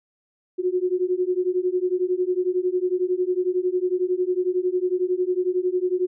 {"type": "beating tone pair", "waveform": "sine", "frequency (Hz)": [358.7, 369.7], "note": ["F4", "F#4"], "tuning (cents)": [46, -1], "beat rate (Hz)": 11, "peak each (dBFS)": -23, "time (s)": [0.58, 6.07], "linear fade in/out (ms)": 20, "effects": []}